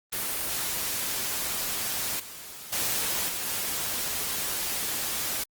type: noise with level steps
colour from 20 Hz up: white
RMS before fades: -30 / -42 / -28 / -32 / -30 dBFS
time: 0.12-5.44 s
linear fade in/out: 10 ms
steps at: 2.19 / 2.72 / 3.28 / 3.46 s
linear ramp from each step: 10 ms
effects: Opus 24 kbps